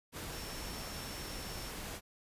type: tone in noise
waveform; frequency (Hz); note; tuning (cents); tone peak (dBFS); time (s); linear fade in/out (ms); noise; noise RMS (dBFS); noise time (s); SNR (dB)
sine; 5430; F8; -50; -50; 0.31-1.73; 50; pink; -43; 0.12-2.01; -10
effects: resampled to 32000 Hz